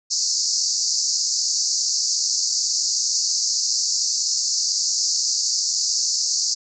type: band-pass noise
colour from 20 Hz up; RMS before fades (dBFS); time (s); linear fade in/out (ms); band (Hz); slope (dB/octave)
pink; -22; 0.1-6.55; 20; 4500 to 7100; 96
effects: none